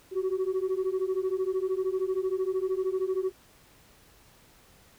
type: beating tone pair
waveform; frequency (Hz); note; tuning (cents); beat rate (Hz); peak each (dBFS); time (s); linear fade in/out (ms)
sine; 370 / 383; F#4 / G4; 0 / -40; 13; -27; 0.11-3.32; 50
effects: tanh soft clip ceiling -23 dBFS + pink hiss -58 dBFS RMS until 4.98 s